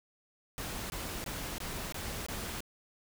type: noise bursts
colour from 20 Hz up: pink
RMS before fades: -39 dBFS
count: 6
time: 0.58-2.605 s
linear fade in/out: 0 ms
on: 320 ms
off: 21 ms
effects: none